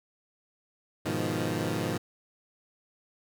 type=chord; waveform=15% pulse; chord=F half-diminished seventh; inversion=first; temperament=equal; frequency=103.83 / 123.47 / 155.56 / 174.61 Hz; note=Ab2 / Cb3 / Eb3 / F3; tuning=0 / 0 / 0 / 0 cents; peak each=-28 dBFS; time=1.05-1.98 s; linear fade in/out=10 ms; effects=none